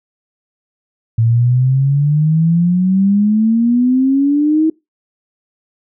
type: exponential sweep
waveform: sine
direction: up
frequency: 112.2 to 321.3 Hz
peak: -9 dBFS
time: 1.18-4.7 s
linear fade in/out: 5 ms
effects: noise-tail reverb RT60 0.2 s tail -22 dB re dry